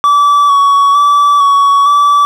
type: tone with vibrato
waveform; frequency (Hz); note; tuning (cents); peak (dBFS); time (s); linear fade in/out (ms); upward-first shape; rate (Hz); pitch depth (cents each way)
triangle; 1139; C#6; +47; -3; 0.04-2.25; 0; square; 1.1; 24
effects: none